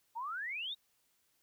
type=exponential sweep; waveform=sine; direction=up; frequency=873 to 3845 Hz; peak=-37 dBFS; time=0.15-0.75 s; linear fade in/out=20 ms; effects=white hiss -75 dBFS RMS until 1.42 s